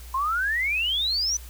sine exponential sweep, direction up, 1026 to 6070 Hz, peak -22 dBFS, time 0.14-1.37 s, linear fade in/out 5 ms, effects added 60 Hz sine -39 dBFS peak until 1.49 s + white hiss -48 dBFS RMS until 1.49 s

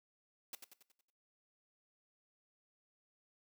white noise with echo, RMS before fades -45 dBFS, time 0.53-0.55 s, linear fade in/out 2 ms, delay 92 ms, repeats 6, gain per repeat -6 dB, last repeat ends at 1.102 s, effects noise-tail reverb RT60 0.4 s tail -18 dB re dry + high-pass 150 Hz 12 dB/octave

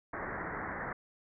white low-pass noise, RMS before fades -39 dBFS, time 0.13-0.93 s, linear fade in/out 5 ms, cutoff 2000 Hz, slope 96 dB/octave, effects none

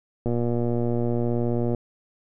click train, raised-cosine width 2 ms, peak -13 dBFS, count 178, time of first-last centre 0.26-1.747 s, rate 119 Hz, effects none

